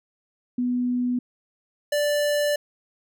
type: tone pair in turn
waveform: sine / square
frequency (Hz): 246.9 / 586.6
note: B3 / D5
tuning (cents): 0 / -2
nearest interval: octave + minor third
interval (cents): 1498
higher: second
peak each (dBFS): -21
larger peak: neither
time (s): 0.58-1.19 / 1.92-2.56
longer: second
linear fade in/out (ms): 5
effects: none